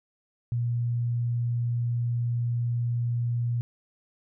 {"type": "tone", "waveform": "sine", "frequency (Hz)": 119.3, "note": "A#2", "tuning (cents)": 41, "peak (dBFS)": -24, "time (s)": [0.52, 3.61], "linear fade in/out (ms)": 0, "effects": []}